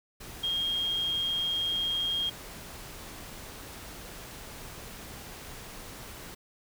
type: tone in noise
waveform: sine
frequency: 3236 Hz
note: G#7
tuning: 46 cents flat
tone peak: -27 dBFS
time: 0.43-2.3 s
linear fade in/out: 10 ms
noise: pink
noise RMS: -44 dBFS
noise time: 0.2-6.35 s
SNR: +14 dB
effects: none